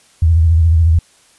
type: tone with vibrato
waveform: sine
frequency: 81.9 Hz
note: E2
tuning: 11 cents flat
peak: -7 dBFS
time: 0.22-0.99 s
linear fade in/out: 5 ms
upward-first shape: triangle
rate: 14 Hz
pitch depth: 100 cents each way
effects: white hiss -50 dBFS RMS until 1.38 s + resampled to 24000 Hz